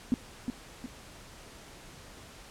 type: tone with echo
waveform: sine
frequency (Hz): 247.3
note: B3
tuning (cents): +3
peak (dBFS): -21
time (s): 0.12-0.14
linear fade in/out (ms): 0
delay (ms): 360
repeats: 2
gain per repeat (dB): -7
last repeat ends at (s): 0.86
effects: pink hiss -50 dBFS RMS until 2.5 s + low-pass 10000 Hz 12 dB/octave